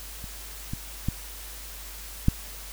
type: clicks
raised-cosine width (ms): 5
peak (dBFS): -27 / -18 / -13 / -6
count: 4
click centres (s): 0.242 / 0.735 / 1.086 / 2.284
effects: added 50 Hz sine -42 dBFS peak until 2.72 s + white hiss -42 dBFS RMS until 2.72 s